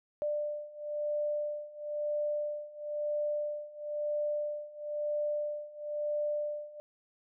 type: beating tone pair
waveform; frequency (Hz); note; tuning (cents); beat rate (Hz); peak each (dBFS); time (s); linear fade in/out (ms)
sine; 593 / 594; D5 / D5; +17 / +20; 1; -36 / -34; 0.22-6.8; 0
effects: none